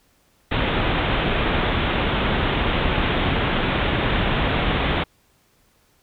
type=low-pass noise; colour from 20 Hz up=pink; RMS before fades=-21 dBFS; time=0.51-5.04 s; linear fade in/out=10 ms; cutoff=3700 Hz; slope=96 dB/octave; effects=pink hiss -61 dBFS RMS until 6.02 s